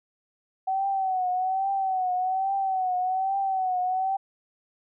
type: tone with vibrato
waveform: sine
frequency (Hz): 756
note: F#5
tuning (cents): +37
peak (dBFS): -23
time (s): 0.67-4.17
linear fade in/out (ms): 10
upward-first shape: triangle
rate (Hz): 1.2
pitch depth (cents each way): 76
effects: none